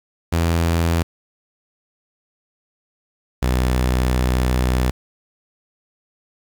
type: tone pair in turn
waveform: sawtooth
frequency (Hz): 83.7 / 62.7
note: E2 / B1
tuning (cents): +27 / +27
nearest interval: perfect fourth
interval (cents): 500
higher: first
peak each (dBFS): -12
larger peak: neither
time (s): 0.32-1.03 / 3.42-4.91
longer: second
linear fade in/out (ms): 10
effects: 7-bit